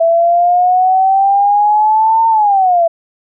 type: exponential two-way sweep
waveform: sine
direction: up then down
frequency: 659.3 to 910 to 659.3 Hz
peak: -7 dBFS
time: 0-2.88 s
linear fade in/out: 10 ms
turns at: 2.28 s
effects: none